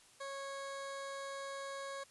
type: tone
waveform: 20% pulse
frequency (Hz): 550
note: C#5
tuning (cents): -14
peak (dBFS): -37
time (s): 0.2-2.04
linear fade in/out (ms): 10
effects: white hiss -63 dBFS RMS until 2.1 s + resampled to 24000 Hz